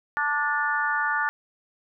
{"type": "harmonic tone with a mistuned harmonic", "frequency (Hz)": 293.7, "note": "D4", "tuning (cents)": 0, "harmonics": [3, 4, 5, 6], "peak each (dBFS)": [-29, -29, -26, -28], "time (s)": [0.17, 1.29], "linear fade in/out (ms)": 0, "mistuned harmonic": 5, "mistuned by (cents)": -18, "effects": []}